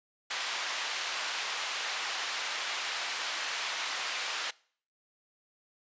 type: band-pass noise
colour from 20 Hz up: white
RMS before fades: -35 dBFS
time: 0.3-4.51 s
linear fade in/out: 10 ms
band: 800 to 3900 Hz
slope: 12 dB/octave
effects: noise-tail reverb RT60 0.5 s tail -23 dB re dry + resampled to 16000 Hz